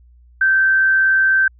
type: tone with frequency modulation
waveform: sine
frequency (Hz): 1554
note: G6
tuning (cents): -16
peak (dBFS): -11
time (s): 0.41-1.48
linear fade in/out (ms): 5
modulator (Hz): 106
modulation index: 0.22
effects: added 60 Hz sine -45 dBFS peak until 1.59 s